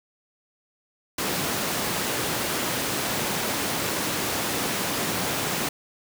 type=high-pass noise; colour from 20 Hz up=pink; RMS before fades=-27 dBFS; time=1.18-5.69 s; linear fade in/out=5 ms; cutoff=160 Hz; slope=12 dB/octave; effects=none